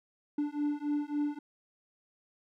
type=beating tone pair; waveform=triangle; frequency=291.7 / 295.3 Hz; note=D4 / D4; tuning=-12 / +10 cents; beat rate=3.6 Hz; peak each=-31 dBFS; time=0.38-1.39 s; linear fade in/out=5 ms; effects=none